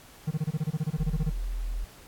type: tone bursts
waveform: triangle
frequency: 155 Hz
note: D#3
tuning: 6 cents flat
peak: -22 dBFS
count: 16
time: 0.27-1.301 s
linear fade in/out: 10 ms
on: 41 ms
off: 25 ms
type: tone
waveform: sine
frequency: 41.04 Hz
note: E1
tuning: 7 cents flat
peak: -28 dBFS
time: 0.98-1.85 s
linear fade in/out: 10 ms
effects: pink hiss -52 dBFS RMS until 2.07 s + AAC 64 kbps